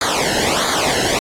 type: noise with flanger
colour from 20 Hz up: pink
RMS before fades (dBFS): -17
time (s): 0.01-1.19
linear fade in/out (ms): 2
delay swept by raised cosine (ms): 0.36 to 0.86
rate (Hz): 1.5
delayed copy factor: -0.95
effects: low-pass 8000 Hz 12 dB/octave + AAC 64 kbps

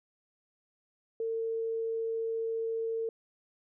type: tone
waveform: sine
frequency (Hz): 452.4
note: A4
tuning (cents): +48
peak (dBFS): -30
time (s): 1.2-3.09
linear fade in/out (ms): 2
effects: none

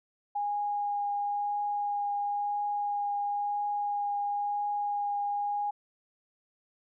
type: tone with vibrato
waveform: sine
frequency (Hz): 819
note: G#5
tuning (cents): -24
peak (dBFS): -28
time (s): 0.35-5.71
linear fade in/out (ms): 10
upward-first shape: triangle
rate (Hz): 0.98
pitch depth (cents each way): 10
effects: none

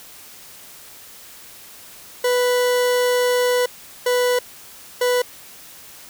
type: tone bursts at uneven times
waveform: 40% pulse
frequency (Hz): 493.9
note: B4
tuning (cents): 0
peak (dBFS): -15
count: 3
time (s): 2.24-3.66 / 4.06-4.39 / 5.01-5.22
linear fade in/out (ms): 5
effects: white hiss -42 dBFS RMS until 6.09 s

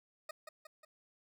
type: tone with echo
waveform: 20% pulse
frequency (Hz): 622.3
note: D#5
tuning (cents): 0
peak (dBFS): -36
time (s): 0.29-0.31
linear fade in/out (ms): 5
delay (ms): 180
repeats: 3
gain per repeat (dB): -5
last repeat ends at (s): 0.85
effects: none

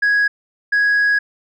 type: tone pair in turn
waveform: sine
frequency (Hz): 1661.2 / 1661.2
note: G#6 / G#6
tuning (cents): 0 / 0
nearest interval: unison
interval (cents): 0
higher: neither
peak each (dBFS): -10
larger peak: neither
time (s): 0.02-0.28 / 0.72-1.19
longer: second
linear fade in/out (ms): 10
effects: tanh soft clip ceiling -11 dBFS

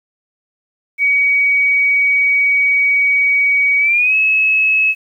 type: tone with pitch glide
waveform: sine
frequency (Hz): 2259 to 2580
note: C#7 to E7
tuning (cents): +32 to -38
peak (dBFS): -10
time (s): 0.98-4.95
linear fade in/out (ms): 50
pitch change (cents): +230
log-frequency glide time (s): 3.79-4.15
effects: 8-bit

